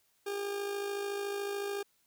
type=tone with amplitude modulation; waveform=40% pulse; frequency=403 Hz; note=G4; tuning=48 cents sharp; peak=-31 dBFS; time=0.26-1.83 s; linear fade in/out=10 ms; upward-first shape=sine; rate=53.8 Hz; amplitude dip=45%; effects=white hiss -72 dBFS RMS until 2.06 s